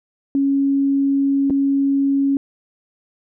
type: tone with dropouts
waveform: sine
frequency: 276.4 Hz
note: C#4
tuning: 5 cents flat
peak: -14 dBFS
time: 0.35-2.37 s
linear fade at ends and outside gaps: 1 ms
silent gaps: 1.499-1.505 s
effects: none